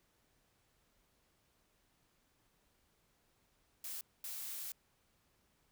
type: noise bursts at uneven times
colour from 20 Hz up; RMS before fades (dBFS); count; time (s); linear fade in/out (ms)
blue; -44; 2; 3.84-4.01 / 4.24-4.72; 2
effects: pink hiss -75 dBFS RMS until 5.71 s